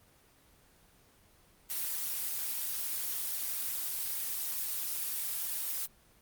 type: noise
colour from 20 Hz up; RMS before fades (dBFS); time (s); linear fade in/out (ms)
blue; -35; 1.69-5.87; 20
effects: pink hiss -63 dBFS RMS until 6.21 s + Opus 24 kbps